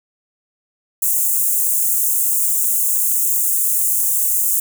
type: high-pass noise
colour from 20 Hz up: white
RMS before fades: -17 dBFS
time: 1.02-4.6 s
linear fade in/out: 5 ms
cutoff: 7000 Hz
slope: 48 dB/octave
effects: none